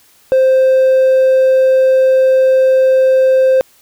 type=tone; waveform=triangle; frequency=523.3 Hz; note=C5; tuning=in tune; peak=-4 dBFS; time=0.32-3.61 s; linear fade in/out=0 ms; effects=tanh soft clip ceiling -1 dBFS + white hiss -49 dBFS RMS until 3.81 s